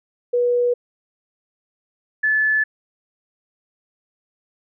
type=tone pair in turn; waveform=sine; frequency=486.2 / 1732.6 Hz; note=B4 / A6; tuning=-27 / -27 cents; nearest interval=octave + minor seventh; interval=2200 cents; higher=second; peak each=-15 dBFS; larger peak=neither; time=0.33-0.74 / 2.23-2.64 s; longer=neither; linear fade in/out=10 ms; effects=none